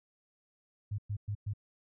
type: tone bursts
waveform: sine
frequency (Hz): 103.1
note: G#2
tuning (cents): -12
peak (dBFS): -32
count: 4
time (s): 0.91-1.536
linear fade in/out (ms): 10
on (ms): 74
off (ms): 110
effects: none